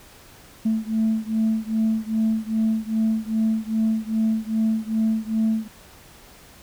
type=beating tone pair; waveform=sine; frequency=220 / 222.5 Hz; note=A3 / A3; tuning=0 / +20 cents; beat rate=2.5 Hz; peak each=-21 / -22 dBFS; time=0.65-5.68 s; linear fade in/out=10 ms; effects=tanh soft clip ceiling -14 dBFS + pink hiss -48 dBFS RMS until 6.62 s